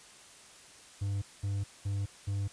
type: tone bursts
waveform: triangle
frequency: 99.8 Hz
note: G2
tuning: 32 cents sharp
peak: -28 dBFS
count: 4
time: 1.01-2.48 s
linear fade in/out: 10 ms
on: 210 ms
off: 210 ms
effects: white hiss -54 dBFS RMS until 2.52 s + resampled to 22050 Hz